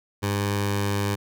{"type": "tone with notch filter", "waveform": "15% pulse", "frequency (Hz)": 101, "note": "G#2", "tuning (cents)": -48, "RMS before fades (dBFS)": -25, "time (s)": [0.22, 1.16], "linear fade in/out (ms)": 20, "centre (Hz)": 250, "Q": 1.6, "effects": []}